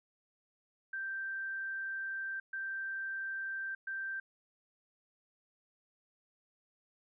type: tone bursts at uneven times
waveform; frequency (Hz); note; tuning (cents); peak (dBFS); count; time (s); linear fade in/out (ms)
sine; 1568; G6; 0; -36; 3; 0.93-2.4 / 2.53-3.75 / 3.87-4.2; 5
effects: none